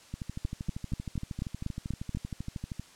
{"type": "two click trains", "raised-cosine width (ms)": 5, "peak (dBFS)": [-19, -23], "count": [8, 35], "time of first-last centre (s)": [[0.45, 2.149], [0.14, 2.796]], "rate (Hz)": [4.12, 12.8], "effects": ["white hiss -55 dBFS RMS until 2.95 s", "low-pass 8000 Hz 12 dB/octave"]}